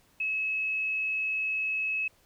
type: tone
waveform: sine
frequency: 2580 Hz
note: E7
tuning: 38 cents flat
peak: -27 dBFS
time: 0.2-2.08 s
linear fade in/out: 5 ms
effects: pink hiss -64 dBFS RMS until 2.25 s